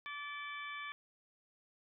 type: harmonic tone with a mistuned harmonic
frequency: 580 Hz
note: D5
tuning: 22 cents flat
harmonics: 2 / 3 / 4 / 5 / 6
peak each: -46 / -47 / -46 / -56 / -53 dBFS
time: 0.06-0.92 s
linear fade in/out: 0 ms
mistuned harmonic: 5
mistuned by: +96 cents
effects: none